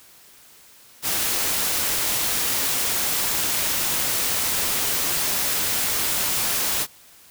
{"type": "noise", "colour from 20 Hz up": "white", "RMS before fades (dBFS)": -23, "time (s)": [1.02, 6.87], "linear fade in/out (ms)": 50, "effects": ["white hiss -50 dBFS RMS until 7.3 s"]}